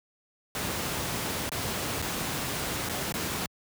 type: noise with dropouts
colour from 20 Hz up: pink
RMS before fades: -31 dBFS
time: 0.55-3.46 s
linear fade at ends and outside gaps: 1 ms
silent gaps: 1.493-1.518 / 2.018-2.024 / 2.889-2.895 / 3.123-3.14 s
effects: high-pass 80 Hz 12 dB/octave